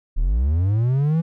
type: linear sweep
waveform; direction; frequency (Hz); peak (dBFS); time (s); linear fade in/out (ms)
triangle; up; 30.87 to 168.4; -14; 0.16-1.22; 20
effects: none